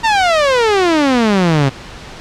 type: exponential sweep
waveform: sawtooth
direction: down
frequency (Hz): 932.3 to 130.81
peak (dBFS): -6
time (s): 0.03-1.7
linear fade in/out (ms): 20
effects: pink hiss -32 dBFS RMS until 2.2 s + low-pass 5000 Hz 12 dB/octave